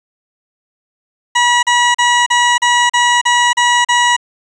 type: tone bursts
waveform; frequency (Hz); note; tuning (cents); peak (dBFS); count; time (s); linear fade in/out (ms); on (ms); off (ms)
20% pulse; 967; B5; -37; -4; 9; 1.35-4.166; 10; 280; 37
effects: resampled to 22050 Hz + 7-bit